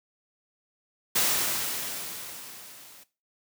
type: noise with level ramp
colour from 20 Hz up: white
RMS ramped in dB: -23 to -51 dBFS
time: 1.15-3.04 s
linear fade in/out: 10 ms
effects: noise-tail reverb RT60 0.3 s tail -17 dB re dry + high-pass 100 Hz 12 dB/octave